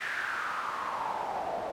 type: noise with band-pass filter sweep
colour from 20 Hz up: pink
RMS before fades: -34 dBFS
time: 0-1.72 s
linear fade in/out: 20 ms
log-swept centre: 1800 to 630 Hz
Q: 5
effects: none